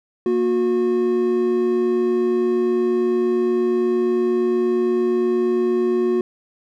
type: tone pair together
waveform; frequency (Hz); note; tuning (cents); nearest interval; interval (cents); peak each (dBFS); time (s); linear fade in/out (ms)
triangle; 234.7 / 363.3; A#3 / F#4; +12 / -32; minor sixth; 756; -21 / -15; 0.26-6.21; 2
effects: none